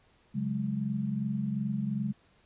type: chord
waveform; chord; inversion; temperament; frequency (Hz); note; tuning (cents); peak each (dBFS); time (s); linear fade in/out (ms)
sine; C# suspended fourth; none; equal; 138.59 / 185 / 207.7; C#3 / F#3 / G#3; 0 / 0 / 0; -34 / -36 / -31; 0.34-2.13; 20
effects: pink hiss -65 dBFS RMS until 2.45 s + resampled to 8000 Hz